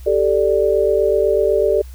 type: chord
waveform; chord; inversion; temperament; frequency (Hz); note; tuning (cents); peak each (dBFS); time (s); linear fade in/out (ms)
sine; G suspended second; none; equal; 392 / 440 / 587.3; G4 / A4 / D5; 0 / 0 / 0; -17; 0.06-1.82; 10
effects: added 63 Hz sine -32 dBFS peak until 1.94 s + white hiss -49 dBFS RMS until 1.94 s